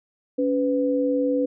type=tone pair together; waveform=sine; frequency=280.8 / 499.8 Hz; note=C#4 / B4; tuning=+22 / +21 cents; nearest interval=minor seventh; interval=999 cents; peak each=-22 dBFS; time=0.38-1.46 s; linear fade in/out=10 ms; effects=none